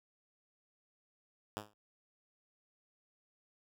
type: tone with exponential decay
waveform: 5% pulse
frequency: 105 Hz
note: G#2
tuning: 19 cents sharp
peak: -25 dBFS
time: 1.57-1.74 s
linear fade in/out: 0 ms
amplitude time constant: 35 ms
effects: none